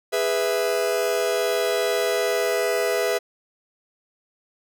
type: chord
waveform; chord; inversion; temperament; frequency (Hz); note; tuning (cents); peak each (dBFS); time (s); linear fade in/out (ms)
45% pulse; E major; first; just; 412 / 494.4 / 659.3; G#4 / B4 / E5; -14 / +2 / 0; -25; 0.12-3.19; 20
effects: none